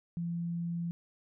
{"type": "tone", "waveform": "sine", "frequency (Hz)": 170.4, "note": "F3", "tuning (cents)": -42, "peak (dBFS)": -32, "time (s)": [0.17, 0.91], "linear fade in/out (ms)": 0, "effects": []}